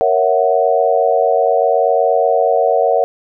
sine chord, F# dominant seventh, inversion first, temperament equal, 466.2 / 554.4 / 659.3 / 740 Hz, A#4 / C#5 / E5 / F#5, 0 / 0 / 0 / 0 cents, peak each -16 dBFS, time 0.01-3.04 s, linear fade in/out 0 ms, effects none

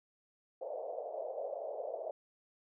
pink band-pass noise, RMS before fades -41 dBFS, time 0.61-2.11 s, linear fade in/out 5 ms, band 510 to 670 Hz, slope 48 dB/octave, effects none

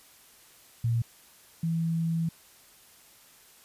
sine tone pair in turn, 116.54 / 164.81 Hz, A#2 / E3, 0 / 0 cents, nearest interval tritone, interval 600 cents, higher second, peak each -23 / -25 dBFS, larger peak first, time 0.84-1.02 / 1.63-2.29 s, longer second, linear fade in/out 5 ms, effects white hiss -56 dBFS RMS until 3.64 s + resampled to 32000 Hz

